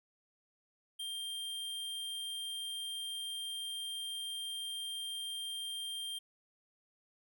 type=tone; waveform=square; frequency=3183 Hz; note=G7; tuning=26 cents sharp; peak=-39 dBFS; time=0.99-6.19 s; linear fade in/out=10 ms; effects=none